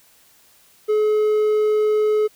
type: tone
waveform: triangle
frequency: 426.5 Hz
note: G#4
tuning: 46 cents sharp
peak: -13 dBFS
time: 0.88-2.28 s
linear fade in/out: 20 ms
effects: white hiss -54 dBFS RMS until 2.35 s